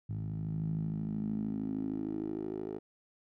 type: tone with band-pass filter sweep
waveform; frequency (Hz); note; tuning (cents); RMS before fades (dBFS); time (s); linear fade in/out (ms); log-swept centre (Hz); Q
10% pulse; 53.1; G#1; +39; -36; 0.09-2.79; 10; 120 to 420; 4.9
effects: none